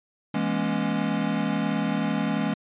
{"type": "chord", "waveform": "square", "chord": "A# half-diminished seventh", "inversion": "second", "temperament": "equal with one note detuned", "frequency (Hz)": [164.81, 207.7, 238.7, 277.2], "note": ["E3", "G#3", "A#3", "C#4"], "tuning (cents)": [0, 0, 41, 0], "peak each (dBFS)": [-31, -28, -31, -30], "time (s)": [0.34, 2.54], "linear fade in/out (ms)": 5, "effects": ["resampled to 8000 Hz"]}